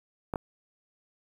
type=clicks; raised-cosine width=1 ms; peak=-17 dBFS; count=2; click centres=0.338 / 0.358 s; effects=8-bit